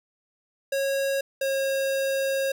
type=tone pair in turn; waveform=square; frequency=548 / 541.7 Hz; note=C#5 / C#5; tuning=-20 / -40 cents; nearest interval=unison; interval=20 cents; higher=first; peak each=-24 dBFS; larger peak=neither; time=0.72-1.21 / 1.41-2.52 s; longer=second; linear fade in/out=5 ms; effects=none